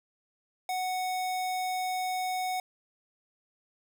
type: tone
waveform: square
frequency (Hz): 740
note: F#5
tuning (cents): 0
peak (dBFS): -30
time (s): 0.69-2.6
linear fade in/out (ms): 2
effects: none